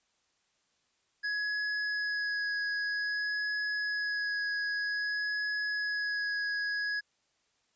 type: tone with vibrato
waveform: square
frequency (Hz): 1674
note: G#6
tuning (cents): +13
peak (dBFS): -31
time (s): 1.23-7.01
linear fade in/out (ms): 20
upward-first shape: sine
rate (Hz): 0.52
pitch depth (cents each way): 11
effects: white hiss -74 dBFS RMS until 7.75 s + resampled to 16000 Hz